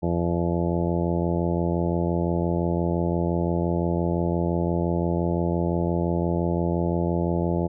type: harmonic tone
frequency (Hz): 85.8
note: F2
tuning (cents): -30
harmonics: 1 / 2 / 3 / 4 / 5 / 6 / 7 / 8 / 10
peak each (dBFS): -28 / -25 / -33 / -28 / -33 / -33 / -33 / -35 / -36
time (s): 0.02-7.68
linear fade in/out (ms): 20
effects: none